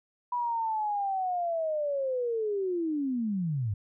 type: linear sweep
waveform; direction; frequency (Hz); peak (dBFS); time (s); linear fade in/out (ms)
sine; down; 983 to 94.8; -27; 0.32-3.74; 5
effects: none